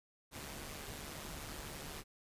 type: noise with amplitude modulation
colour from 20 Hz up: pink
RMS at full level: -44 dBFS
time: 0.31-2.04 s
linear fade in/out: 50 ms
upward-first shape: sine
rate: 147 Hz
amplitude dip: 55%
effects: resampled to 32000 Hz